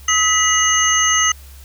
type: tone cluster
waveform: sine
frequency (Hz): 1276 / 1973 / 2900 / 6130 / 6350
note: D#6 / B6 / F#7 / G8 / G8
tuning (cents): +43 / -2 / -35 / -40 / +21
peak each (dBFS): -19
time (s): 0.08-1.32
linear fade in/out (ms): 5
effects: added 68 Hz sine -37 dBFS peak until 1.64 s + white hiss -46 dBFS RMS until 1.64 s